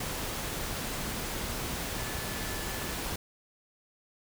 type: tone in noise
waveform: sine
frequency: 1735 Hz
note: A6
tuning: 25 cents flat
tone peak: -45 dBFS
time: 1.97-2.94 s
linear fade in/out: 5 ms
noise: pink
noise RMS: -35 dBFS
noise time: 0-3.16 s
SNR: -13 dB
effects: none